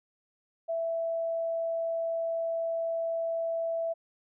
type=tone; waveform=sine; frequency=662 Hz; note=E5; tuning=7 cents sharp; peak=-28 dBFS; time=0.68-3.94 s; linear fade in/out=20 ms; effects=none